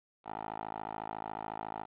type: tone with band-pass filter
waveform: 10% pulse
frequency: 54 Hz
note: A1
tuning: 32 cents flat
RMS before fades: -41 dBFS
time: 0.24-1.87 s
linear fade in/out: 50 ms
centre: 860 Hz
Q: 3
effects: resampled to 8000 Hz + 10-bit